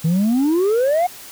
sine exponential sweep, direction up, 155.56 to 740 Hz, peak -11 dBFS, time 0.04-1.07 s, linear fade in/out 10 ms, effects tanh soft clip ceiling -13 dBFS + white hiss -38 dBFS RMS until 1.31 s

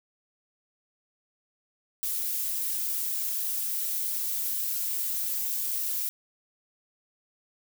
violet noise with flanger, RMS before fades -30 dBFS, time 2.03-6.09 s, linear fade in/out 0 ms, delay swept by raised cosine 1.5 to 6.7 ms, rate 3.4 Hz, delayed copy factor -0.95, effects none

